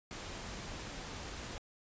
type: noise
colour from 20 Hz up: pink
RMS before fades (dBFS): -44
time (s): 0.11-1.58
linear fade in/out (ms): 0
effects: resampled to 16000 Hz